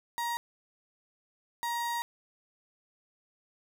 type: tone bursts at uneven times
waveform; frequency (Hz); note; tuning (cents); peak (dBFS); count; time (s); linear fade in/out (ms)
35% pulse; 944; A#5; +22; -29; 2; 0.18-0.37 / 1.63-2.02; 0
effects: none